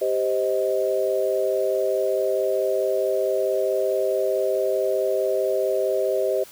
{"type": "chord", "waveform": "sine", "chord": "C minor", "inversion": "second", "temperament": "just", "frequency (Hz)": [392.4, 523.3, 627.9], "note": ["G4", "C5", "Eb5"], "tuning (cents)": [2, 0, 16], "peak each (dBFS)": -24, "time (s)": [0.01, 6.44], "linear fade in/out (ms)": 10, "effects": ["white hiss -46 dBFS RMS until 6.51 s"]}